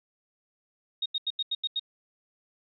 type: tone bursts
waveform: sine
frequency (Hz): 3729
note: A#7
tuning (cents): 0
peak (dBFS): -26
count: 7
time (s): 1.02-1.796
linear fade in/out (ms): 5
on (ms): 38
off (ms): 85
effects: none

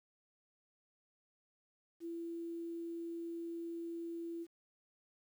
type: tone with quantisation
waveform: sine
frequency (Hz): 336.2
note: E4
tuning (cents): +34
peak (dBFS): -40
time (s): 2-4.47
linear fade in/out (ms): 50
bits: 11
effects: none

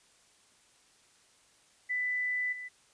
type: tone with level steps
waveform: sine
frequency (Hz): 1992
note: B6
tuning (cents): +14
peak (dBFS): -29 / -39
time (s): 1.89-2.69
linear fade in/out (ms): 20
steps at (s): 2.52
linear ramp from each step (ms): 10
effects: white hiss -64 dBFS RMS until 2.93 s + resampled to 22050 Hz

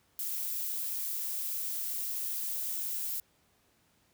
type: noise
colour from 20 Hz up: violet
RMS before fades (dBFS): -35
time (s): 0.19-3.2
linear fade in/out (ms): 2
effects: pink hiss -69 dBFS RMS until 4.13 s + high-pass 60 Hz 12 dB/octave

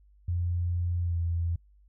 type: tone with pitch glide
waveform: sine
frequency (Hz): 87.31 to 84.68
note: F2 to E2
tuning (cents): 0 to +47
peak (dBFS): -26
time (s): 0.28-1.56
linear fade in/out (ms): 5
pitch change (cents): -53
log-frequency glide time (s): 1.02-1.17
effects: noise-tail reverb RT60 0.1 s tail -23 dB re dry + added 50 Hz sine -56 dBFS peak until 1.88 s

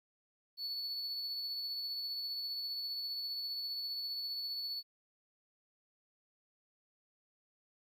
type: tone with tremolo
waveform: triangle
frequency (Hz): 4435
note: C#8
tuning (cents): 0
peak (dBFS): -35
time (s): 0.57-4.83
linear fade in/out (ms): 50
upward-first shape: sine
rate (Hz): 15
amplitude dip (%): 25
effects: 12-bit

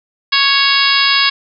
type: harmonic tone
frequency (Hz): 554.4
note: C#5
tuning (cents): 0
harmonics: 2 / 3 / 4 / 5 / 6 / 7 / 8 / 9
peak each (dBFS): -18 / -18 / -18 / -18 / -18 / -18 / -18 / -18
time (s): 0.32-1.3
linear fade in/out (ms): 10
effects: none

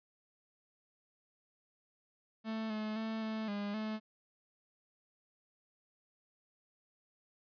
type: tone with pitch steps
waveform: 45% pulse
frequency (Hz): 221.2 / 215.1 / 221.8 / 219.4 / 203.8 / 216.7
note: A3 / A3 / A3 / A3 / G#3 / A3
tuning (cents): +9 / -39 / +14 / -5 / -32 / -26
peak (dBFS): -36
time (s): 2.44-4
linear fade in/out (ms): 50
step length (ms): 260
effects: resampled to 11025 Hz

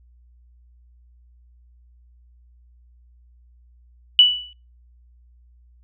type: tone with exponential decay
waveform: sine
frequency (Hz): 2960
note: F#7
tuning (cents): 0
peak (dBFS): -5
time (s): 4.19-4.53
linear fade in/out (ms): 1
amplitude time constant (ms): 72
effects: noise-tail reverb RT60 0.3 s tail -25 dB re dry + added 60 Hz sine -50 dBFS peak until 5.83 s

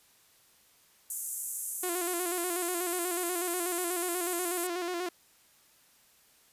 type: band-pass noise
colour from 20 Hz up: white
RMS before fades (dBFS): -37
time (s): 1.1-4.67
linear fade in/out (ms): 2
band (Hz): 7000 to 13000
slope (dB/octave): 48
type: tone with vibrato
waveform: sawtooth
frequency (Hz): 353.2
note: F4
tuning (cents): +20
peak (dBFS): -28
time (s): 1.83-5.09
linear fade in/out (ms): 5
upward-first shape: square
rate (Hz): 8.2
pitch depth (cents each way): 51
effects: white hiss -63 dBFS RMS until 6.52 s + resampled to 32000 Hz

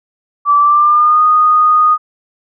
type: tone with pitch glide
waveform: sine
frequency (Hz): 1160 to 1236.1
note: D6 to D#6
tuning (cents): -22 to -12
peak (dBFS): -6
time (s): 0.45-1.98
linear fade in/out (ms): 50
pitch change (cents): +110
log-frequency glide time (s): 0.58-1.23
effects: none

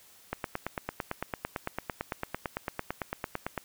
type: click train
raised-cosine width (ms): 0.5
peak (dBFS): -16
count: 30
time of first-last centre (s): 0.33-3.577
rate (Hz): 8.93
effects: white hiss -57 dBFS RMS until 3.64 s

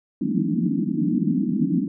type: band-pass noise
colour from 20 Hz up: pink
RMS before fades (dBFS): -22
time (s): 0.21-1.88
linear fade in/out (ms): 2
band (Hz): 160 to 320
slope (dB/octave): 96
effects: none

